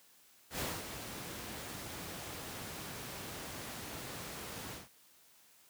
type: noise with ADSR envelope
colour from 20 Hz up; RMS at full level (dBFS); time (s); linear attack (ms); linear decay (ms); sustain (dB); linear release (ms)
pink; -36; 0.5-4.89; 91; 240; -8; 170
effects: white hiss -64 dBFS RMS until 5.69 s + high-pass 80 Hz 12 dB/octave